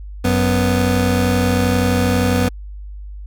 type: tone pair together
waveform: 25% pulse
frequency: 92.5 / 247.1 Hz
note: F#2 / B3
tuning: 0 / +1 cents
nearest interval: octave + perfect fourth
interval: 1701 cents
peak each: -13 dBFS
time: 0.24-2.49 s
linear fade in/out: 10 ms
effects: added 50 Hz sine -29 dBFS peak until 3.26 s